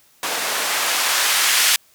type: noise with band-pass filter sweep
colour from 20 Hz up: blue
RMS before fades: -19 dBFS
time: 0.23-1.76 s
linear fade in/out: 2 ms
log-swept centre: 540 to 2000 Hz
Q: 0.71
effects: white hiss -55 dBFS RMS until 1.94 s